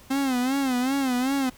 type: tone with vibrato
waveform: 45% pulse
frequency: 261.6 Hz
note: C4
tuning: in tune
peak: -22 dBFS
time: 0.1-1.5 s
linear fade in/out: 10 ms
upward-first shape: sine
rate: 2.6 Hz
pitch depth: 110 cents each way
effects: pink hiss -51 dBFS RMS until 1.57 s

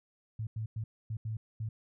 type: tone bursts at uneven times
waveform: sine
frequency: 110 Hz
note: A2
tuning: in tune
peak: -33 dBFS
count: 6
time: 0.39-0.47 / 0.56-0.66 / 0.76-0.84 / 1.1-1.17 / 1.25-1.37 / 1.6-1.69 s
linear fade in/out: 5 ms
effects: none

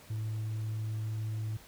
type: tone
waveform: sine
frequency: 109 Hz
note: A2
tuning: 16 cents flat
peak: -30 dBFS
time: 0.1-1.57 s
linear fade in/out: 5 ms
effects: tanh soft clip ceiling -31 dBFS + pink hiss -55 dBFS RMS until 1.67 s

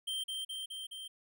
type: tone with echo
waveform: square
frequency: 3143 Hz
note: G7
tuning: 4 cents sharp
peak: -35 dBFS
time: 0.07-0.24 s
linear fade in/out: 10 ms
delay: 210 ms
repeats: 4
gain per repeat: -2 dB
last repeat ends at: 1.08 s
effects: none

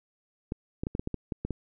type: clicks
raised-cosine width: 3 ms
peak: -18 dBFS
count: 10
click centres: 0.521 / 0.835 / 0.869 / 0.951 / 0.995 / 1.074 / 1.143 / 1.322 / 1.45 / 1.507 s
effects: none

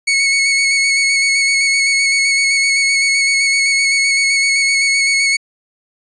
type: tone with vibrato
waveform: sawtooth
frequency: 2206 Hz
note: C#7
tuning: 9 cents flat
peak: -8 dBFS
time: 0.07-5.37 s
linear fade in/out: 10 ms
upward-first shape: square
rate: 7.8 Hz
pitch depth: 16 cents each way
effects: resampled to 22050 Hz

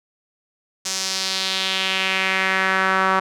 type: tone with band-pass filter sweep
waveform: sawtooth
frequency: 189.9 Hz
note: F#3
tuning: 45 cents sharp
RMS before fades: -21 dBFS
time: 0.85-3.2 s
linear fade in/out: 10 ms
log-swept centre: 6200 to 1200 Hz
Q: 2.3
effects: none

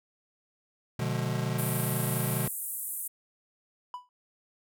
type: chord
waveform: square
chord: B diminished seventh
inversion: none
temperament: just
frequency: 123.47 / 148.16 / 177.8 / 213.4 Hz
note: B2 / D3 / F3 / Ab3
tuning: 0 / +16 / +31 / +47 cents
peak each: -32 / -34 / -37 / -38 dBFS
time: 0.99-2.48 s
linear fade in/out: 5 ms
type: band-pass noise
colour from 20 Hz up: white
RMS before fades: -36 dBFS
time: 1.58-3.08 s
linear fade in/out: 10 ms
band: 8400 to 15000 Hz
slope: 48 dB/octave
type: tone with exponential decay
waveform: triangle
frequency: 990 Hz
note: B5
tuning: 4 cents sharp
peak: -30 dBFS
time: 3.94-4.09 s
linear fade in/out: 1 ms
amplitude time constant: 32 ms
effects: none

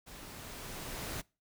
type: noise with level ramp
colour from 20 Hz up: pink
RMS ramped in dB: -50 to -39 dBFS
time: 0.06-1.22 s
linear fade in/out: 20 ms
effects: noise-tail reverb RT60 0.3 s tail -24 dB re dry

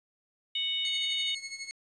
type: harmonic tone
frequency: 740 Hz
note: F#5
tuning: in tune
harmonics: 3 / 4 / 5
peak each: -39 / -32 / -31 dBFS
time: 0.55-1.35 s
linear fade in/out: 5 ms
type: tone with tremolo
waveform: 20% pulse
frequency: 2183 Hz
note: C#7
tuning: 27 cents flat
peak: -30 dBFS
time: 0.85-1.71 s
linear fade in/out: 0 ms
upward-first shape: sine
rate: 12 Hz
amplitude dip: 70%
effects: resampled to 22050 Hz + 10-bit

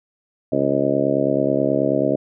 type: harmonic tone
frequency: 69.3 Hz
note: C#2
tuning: in tune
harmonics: 2 / 3 / 4 / 5 / 6 / 7 / 8 / 9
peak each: -28 / -28 / -22 / -24 / -27 / -26 / -24 / -22 dBFS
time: 0.52-2.16 s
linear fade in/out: 5 ms
effects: none

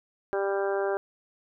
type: harmonic tone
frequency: 197.3 Hz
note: G3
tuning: 11 cents sharp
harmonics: 2 / 3 / 4 / 5 / 6 / 7 / 8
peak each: -27 / -31 / -34 / -40 / -42 / -40 / -38 dBFS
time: 0.33-0.97 s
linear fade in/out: 0 ms
effects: none

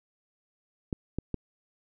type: clicks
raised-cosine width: 3 ms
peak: -17 dBFS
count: 3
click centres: 0.928 / 1.186 / 1.343 s
effects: none

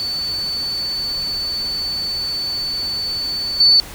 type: tone with level steps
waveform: sine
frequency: 4492 Hz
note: C#8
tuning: 22 cents sharp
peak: -20 / -8 dBFS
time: 0-3.8 s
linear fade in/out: 0 ms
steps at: 3.6 s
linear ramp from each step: 5 ms
effects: pink hiss -35 dBFS RMS until 3.94 s

